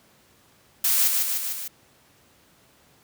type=noise with echo; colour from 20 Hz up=blue; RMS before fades=-21 dBFS; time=0.84-1.08 s; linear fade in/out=5 ms; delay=150 ms; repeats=4; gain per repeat=-3 dB; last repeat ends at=1.68 s; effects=pink hiss -58 dBFS RMS until 3.03 s + high-pass 80 Hz 12 dB/octave